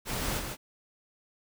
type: noise with echo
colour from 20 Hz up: pink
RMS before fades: -33 dBFS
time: 0.05-0.42 s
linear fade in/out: 50 ms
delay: 150 ms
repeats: 1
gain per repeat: -4 dB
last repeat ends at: 0.57 s
effects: none